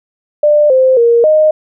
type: tone with pitch steps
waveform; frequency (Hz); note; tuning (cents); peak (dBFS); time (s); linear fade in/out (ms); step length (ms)
sine; 595 / 520 / 468.8 / 618; D5 / C5 / A#4 / D#5; +22 / -11 / +10 / -12; -5; 0.43-1.51; 5; 270
effects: none